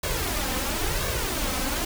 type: noise with flanger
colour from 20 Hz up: pink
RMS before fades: -27 dBFS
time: 0.03-1.85 s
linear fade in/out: 5 ms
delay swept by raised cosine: 1.8 to 3.9 ms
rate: 0.97 Hz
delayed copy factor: +0.65
effects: none